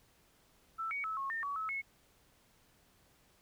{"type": "tone with pitch steps", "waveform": "sine", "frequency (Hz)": [1326, 2245, 1301, 1091, 1814, 1131, 1295, 2187], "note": ["E6", "C#7", "E6", "C#6", "A#6", "C#6", "E6", "C#7"], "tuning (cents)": [10, 21, -23, -28, -48, 34, -31, -24], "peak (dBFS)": -35, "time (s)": [0.78, 1.82], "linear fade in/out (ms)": 20, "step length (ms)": 130, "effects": ["pink hiss -68 dBFS RMS until 3.41 s"]}